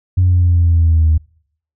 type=exponential sweep; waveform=sine; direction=down; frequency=92.1 to 77.78 Hz; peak=-7 dBFS; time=0.17-1.18 s; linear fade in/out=10 ms; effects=noise-tail reverb RT60 0.6 s tail -26 dB re dry + tanh soft clip ceiling -5 dBFS